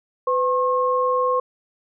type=tone pair together; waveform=sine; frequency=504 / 1077.2 Hz; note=B4 / C#6; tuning=+35 / -50 cents; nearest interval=octave + minor second; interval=1315 cents; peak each=-20 dBFS; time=0.27-1.4 s; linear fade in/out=5 ms; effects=none